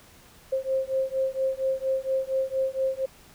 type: beating tone pair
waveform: sine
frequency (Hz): 528 / 532.3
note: C5 / C5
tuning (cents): +16 / +30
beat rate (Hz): 4.3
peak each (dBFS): -27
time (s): 0.52-3.06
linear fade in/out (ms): 10
effects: pink hiss -53 dBFS RMS until 3.34 s